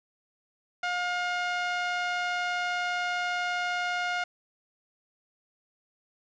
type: tone with band-pass filter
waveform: sawtooth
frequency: 713 Hz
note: F5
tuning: 36 cents sharp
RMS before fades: -30 dBFS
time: 0.83-4.24 s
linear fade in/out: 5 ms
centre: 1700 Hz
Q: 1
effects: resampled to 16000 Hz + 8-bit